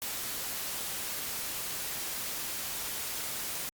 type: noise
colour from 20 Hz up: white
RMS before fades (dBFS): -36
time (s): 0.02-3.69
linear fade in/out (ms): 0
effects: Opus 48 kbps